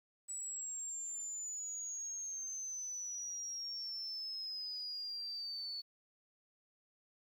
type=exponential sweep; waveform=sine; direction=down; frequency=7902 to 4435 Hz; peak=-40 dBFS; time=0.28-5.82 s; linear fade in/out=20 ms; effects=11-bit